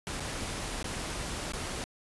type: noise with dropouts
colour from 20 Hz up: pink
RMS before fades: -36 dBFS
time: 0.07-1.84 s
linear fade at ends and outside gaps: 0 ms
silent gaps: 0.198-0.204 / 0.828-0.843 / 1.521-1.535 s
effects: resampled to 24000 Hz